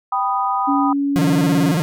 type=chord; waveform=sine; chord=G augmented; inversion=none; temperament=equal with one note detuned; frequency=784 / 987.8 / 1240.9 Hz; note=G5 / B5 / D#6; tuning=0 / 0 / -5 cents; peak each=-21 dBFS; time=0.12-0.93 s; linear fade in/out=5 ms
type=tone with pitch glide; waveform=sine; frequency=281.3 to 279.2 Hz; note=C#4 to C#4; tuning=+26 to +13 cents; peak=-16 dBFS; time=0.67-1.73 s; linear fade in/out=20 ms; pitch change=-13 cents; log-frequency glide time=1.23-1.58 s
type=tone with vibrato; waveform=40% pulse; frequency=164.81 Hz; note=E3; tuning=in tune; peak=-15 dBFS; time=1.16-1.82 s; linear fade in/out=0 ms; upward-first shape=square; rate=18 Hz; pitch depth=150 cents each way
effects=none